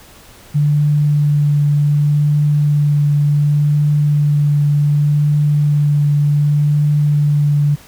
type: tone with vibrato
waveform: sine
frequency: 146.83 Hz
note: D3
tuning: in tune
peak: -10 dBFS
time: 0.54-7.76 s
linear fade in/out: 20 ms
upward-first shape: triangle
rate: 0.67 Hz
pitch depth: 14 cents each way
effects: pink hiss -42 dBFS RMS until 7.87 s